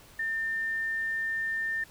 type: tone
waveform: sine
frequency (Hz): 1800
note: A6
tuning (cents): +39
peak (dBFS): -28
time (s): 0.19-1.84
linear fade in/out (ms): 5
effects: pink hiss -54 dBFS RMS until 1.9 s